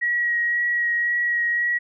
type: tone with vibrato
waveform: sine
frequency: 1906 Hz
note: A#6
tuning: 38 cents sharp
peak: -19 dBFS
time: 0.01-1.79 s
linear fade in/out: 20 ms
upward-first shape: sine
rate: 1.9 Hz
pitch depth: 13 cents each way
effects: none